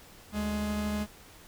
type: tone pair together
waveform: 45% pulse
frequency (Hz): 74.03 / 209.4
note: D2 / G#3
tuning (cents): +14 / +15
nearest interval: octave + tritone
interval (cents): 1801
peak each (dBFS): -37 / -30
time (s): 0.32-1.07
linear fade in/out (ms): 50
effects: pink hiss -53 dBFS RMS until 1.47 s